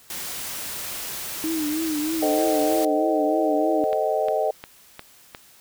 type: noise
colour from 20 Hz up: white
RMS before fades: -32 dBFS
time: 0.1-2.85 s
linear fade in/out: 2 ms
type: tone with vibrato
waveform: sine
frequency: 311.1 Hz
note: D#4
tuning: in tune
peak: -23 dBFS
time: 1.44-3.84 s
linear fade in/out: 0 ms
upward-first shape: triangle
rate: 3.2 Hz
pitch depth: 100 cents each way
type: chord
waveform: sine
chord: A half-diminished seventh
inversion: none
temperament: equal with one note detuned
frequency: 440 / 523.3 / 622.3 / 764.8 Hz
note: A4 / C5 / Eb5 / G5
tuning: 0 / 0 / 0 / -43 cents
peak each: -26 / -28 / -23 / -26 dBFS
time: 2.22-4.51 s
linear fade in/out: 5 ms
type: click train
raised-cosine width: 0.3 ms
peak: -19 dBFS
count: 5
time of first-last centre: 3.93-5.348 s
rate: 2.82 Hz
effects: white hiss -52 dBFS RMS until 5.6 s